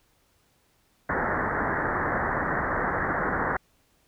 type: low-pass noise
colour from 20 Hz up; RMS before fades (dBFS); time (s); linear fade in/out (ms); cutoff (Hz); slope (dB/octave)
white; -27; 1.09-3.57; 5; 1900; 96
effects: pink hiss -66 dBFS RMS until 4.07 s